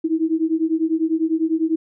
sine beating tone pair, 316.9 / 326.9 Hz, D#4 / E4, +32 / -14 cents, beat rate 10 Hz, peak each -20 dBFS, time 0.04-1.76 s, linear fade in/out 10 ms, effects none

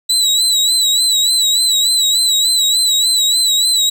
30% pulse tone with vibrato, 3937 Hz, B7, 6 cents flat, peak -8 dBFS, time 0.09-3.9 s, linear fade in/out 10 ms, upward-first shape sine, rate 3.4 Hz, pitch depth 64 cents each way, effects none

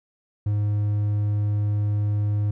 triangle tone, 103.83 Hz, G#2, in tune, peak -18 dBFS, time 0.46-2.51 s, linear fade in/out 5 ms, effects none

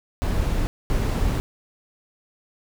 brown noise bursts at uneven times, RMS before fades -22 dBFS, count 2, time 0.22-0.67 / 0.9-1.4 s, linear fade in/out 0 ms, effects none

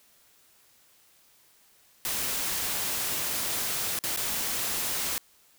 white noise with dropouts, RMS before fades -30 dBFS, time 2.05-5.18 s, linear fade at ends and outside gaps 0 ms, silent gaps 3.989-4.038 / 4.162-4.173 s, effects white hiss -61 dBFS RMS until 5.58 s

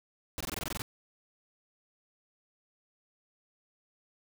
pink noise bursts, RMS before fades -36 dBFS, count 10, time 0.38-0.819 s, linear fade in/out 0 ms, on 25 ms, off 21 ms, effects none

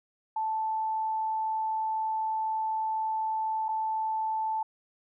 sine tone with dropouts, 878 Hz, A5, 4 cents flat, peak -27 dBFS, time 0.36-4.63 s, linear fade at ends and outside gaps 5 ms, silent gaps 3.684-3.688 s, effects none

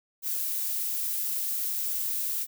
violet noise, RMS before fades -30 dBFS, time 0.22-2.47 s, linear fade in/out 50 ms, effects none

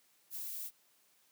violet noise, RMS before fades -42 dBFS, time 0.3-0.71 s, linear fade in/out 50 ms, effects white hiss -70 dBFS RMS until 1.31 s + high-pass 150 Hz 12 dB/octave

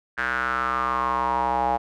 square tone with band-pass filter sweep, 63.4 Hz, B1, 46 cents sharp, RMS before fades -24 dBFS, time 0.17-1.78 s, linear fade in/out 20 ms, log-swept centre 1600 to 790 Hz, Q 6.3, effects none

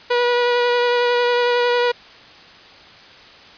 sawtooth tone with vibrato, 485.2 Hz, B4, 31 cents flat, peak -11 dBFS, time 0.1-1.92 s, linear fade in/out 10 ms, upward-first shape sine, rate 11 Hz, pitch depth 13 cents each way, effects white hiss -43 dBFS RMS until 3.57 s + resampled to 11025 Hz

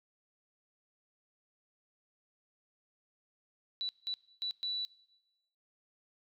sine tone bursts at uneven times, 3951 Hz, B7, in tune, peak -33 dBFS, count 4, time 3.81-3.89 / 4.07-4.14 / 4.42-4.51 / 4.63-4.85 s, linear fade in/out 0 ms, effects noise-tail reverb RT60 1.0 s tail -21 dB re dry

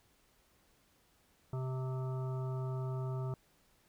harmonic tone, 130 Hz, C3, 11 cents flat, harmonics 1 / 3 / 5 / 7 / 9 / 10, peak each -35 / -45 / -49 / -52 / -54 / -55 dBFS, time 1.53-3.34 s, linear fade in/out 2 ms, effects pink hiss -70 dBFS RMS until 3.88 s

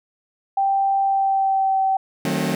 sine tone with pitch glide, 784 to 769.6 Hz, G5 to G5, 0 to -32 cents, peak -16 dBFS, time 0.57-1.97 s, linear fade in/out 5 ms, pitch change -32 cents, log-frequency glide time 1.02-1.8 s
sawtooth chord, D# diminished seventh, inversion none, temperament just, 155.56 / 186.68 / 224 / 268.8 Hz, D#3 / F#3 / A3 / C4, 0 / +16 / +31 / +47 cents, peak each -22 / -21 / -22 / -22 dBFS, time 2.25-2.55 s, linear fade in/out 2 ms
effects none

